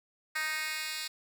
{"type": "tone with high-pass filter sweep", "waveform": "10% pulse", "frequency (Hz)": 311.1, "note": "D#4", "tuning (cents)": 0, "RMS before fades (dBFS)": -35, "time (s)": [0.35, 1.08], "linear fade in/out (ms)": 10, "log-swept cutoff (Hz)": [1800, 3200], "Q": 2.1, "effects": []}